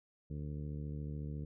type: harmonic tone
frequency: 74 Hz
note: D2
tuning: 14 cents sharp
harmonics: 1 / 2 / 3 / 4 / 5 / 6 / 7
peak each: -43 / -41 / -49 / -51 / -59 / -55 / -62 dBFS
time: 0.3-1.45 s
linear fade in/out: 5 ms
effects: none